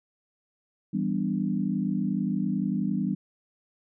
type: chord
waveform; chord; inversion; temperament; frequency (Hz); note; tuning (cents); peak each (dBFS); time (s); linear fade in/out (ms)
sine; E minor seventh; none; equal; 164.81 / 196 / 246.9 / 293.7; E3 / G3 / B3 / D4; 0 / 0 / 0 / 0; -32 / -27 / -31 / -33; 0.93-3.15; 10
effects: none